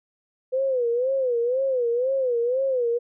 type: tone with vibrato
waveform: sine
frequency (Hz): 503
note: B4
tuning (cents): +32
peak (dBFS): -20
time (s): 0.52-2.99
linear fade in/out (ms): 20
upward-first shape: sine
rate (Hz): 2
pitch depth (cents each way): 130
effects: none